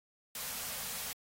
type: band-stop noise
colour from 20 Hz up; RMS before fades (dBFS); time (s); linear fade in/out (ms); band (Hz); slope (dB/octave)
white; -40; 0.35-1.13; 2; 260 to 430; 96
effects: AAC 48 kbps